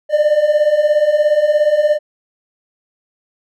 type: beating tone pair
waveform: triangle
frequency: 587.3 / 604.3 Hz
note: D5 / D5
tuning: 0 / +49 cents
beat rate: 17 Hz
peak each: -14 / -10 dBFS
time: 0.09-1.99 s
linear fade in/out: 50 ms
effects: none